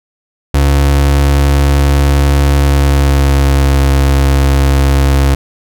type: tone with pitch glide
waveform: 35% pulse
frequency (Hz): 70.2 to 68.6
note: C#2 to C#2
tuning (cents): +22 to -17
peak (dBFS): -5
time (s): 0.54-5.35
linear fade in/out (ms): 5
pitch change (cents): -39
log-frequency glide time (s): 2.57-3.8
effects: none